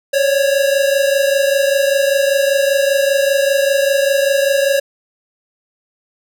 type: tone pair together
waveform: square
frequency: 547.9 / 573 Hz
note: C#5 / D5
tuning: -20 / -43 cents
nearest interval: minor second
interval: 77 cents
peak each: -14 / -18 dBFS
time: 0.13-4.8 s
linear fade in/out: 10 ms
effects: none